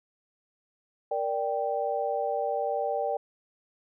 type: chord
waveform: sine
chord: G minor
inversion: first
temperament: equal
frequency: 466.2 / 587.3 / 784 Hz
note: Bb4 / D5 / G5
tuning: 0 / 0 / 0 cents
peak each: -32 / -30 / -30 dBFS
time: 1.11-3.17 s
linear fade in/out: 5 ms
effects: none